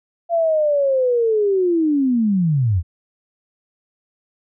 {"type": "linear sweep", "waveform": "sine", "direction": "down", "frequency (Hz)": [687, 77.78], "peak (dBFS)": -14, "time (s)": [0.29, 2.83], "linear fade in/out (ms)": 50, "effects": []}